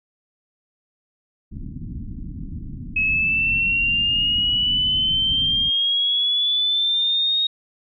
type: low-pass noise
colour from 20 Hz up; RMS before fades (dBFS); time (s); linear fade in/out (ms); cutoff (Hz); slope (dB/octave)
pink; -32; 1.51-5.71; 20; 280; 48
type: exponential sweep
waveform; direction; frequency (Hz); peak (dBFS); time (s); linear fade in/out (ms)
sine; up; 2565 to 3750; -17; 2.96-7.47; 5
effects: none